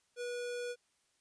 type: tone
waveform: square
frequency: 485.9 Hz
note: B4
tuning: 28 cents flat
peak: -38 dBFS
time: 0.16-0.76 s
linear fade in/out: 50 ms
effects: white hiss -75 dBFS RMS until 1.2 s + resampled to 22050 Hz